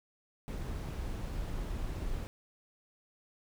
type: noise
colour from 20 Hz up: brown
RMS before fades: -37 dBFS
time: 0.48-2.27 s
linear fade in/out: 0 ms
effects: none